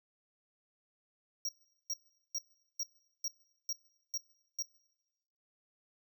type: tone bursts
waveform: square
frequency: 5640 Hz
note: F8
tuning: 16 cents sharp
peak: -34 dBFS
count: 8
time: 1.45-4.624 s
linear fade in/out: 2 ms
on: 38 ms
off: 410 ms
effects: noise-tail reverb RT60 1.0 s tail -21 dB re dry